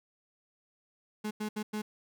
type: tone bursts at uneven times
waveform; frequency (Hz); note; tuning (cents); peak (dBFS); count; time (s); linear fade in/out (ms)
35% pulse; 212.6; G#3; +41; -31; 4; 1.24-1.31 / 1.4-1.49 / 1.56-1.63 / 1.73-1.82; 10
effects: none